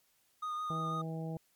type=tone with vibrato; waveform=triangle; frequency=1233 Hz; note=D#6; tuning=16 cents flat; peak=-33 dBFS; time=0.42-1.02 s; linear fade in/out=10 ms; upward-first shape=triangle; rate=6 Hz; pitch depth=20 cents each way
type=harmonic tone; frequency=161.5 Hz; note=E3; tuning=35 cents flat; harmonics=1 / 2 / 3 / 4 / 5; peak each=-37 / -46 / -46 / -48 / -50 dBFS; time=0.7-1.37 s; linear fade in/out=2 ms
effects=white hiss -72 dBFS RMS until 1.55 s + MP3 96 kbps